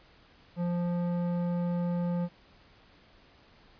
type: tone with low-pass filter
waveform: square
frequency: 174.61 Hz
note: F3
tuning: in tune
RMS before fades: -30 dBFS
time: 0.56-2.29 s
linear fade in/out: 50 ms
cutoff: 800 Hz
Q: 0.76
effects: pink hiss -59 dBFS RMS until 3.79 s + resampled to 11025 Hz